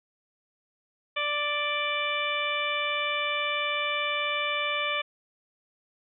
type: harmonic tone with a mistuned harmonic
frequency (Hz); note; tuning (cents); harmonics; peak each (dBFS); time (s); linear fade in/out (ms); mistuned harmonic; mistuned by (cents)
587.3; D5; 0; 1 / 2 / 3 / 4 / 5 / 6; -34 / -32 / -36 / -30 / -34 / -36; 1.16-5.02; 10; 5; +21
effects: none